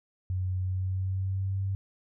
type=tone with pitch glide; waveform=sine; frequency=92.5 to 97.04 Hz; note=F#2 to G2; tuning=0 to -17 cents; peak=-27 dBFS; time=0.3-1.75 s; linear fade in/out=0 ms; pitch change=+83 cents; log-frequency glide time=0.59-1.63 s; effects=none